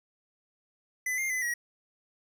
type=tone with pitch steps; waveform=square; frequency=2009 / 2112 / 2018 / 1907 Hz; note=B6 / C7 / B6 / A#6; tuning=+29 / +16 / +37 / +39 cents; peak=-29 dBFS; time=1.06-1.54 s; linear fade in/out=5 ms; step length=120 ms; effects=none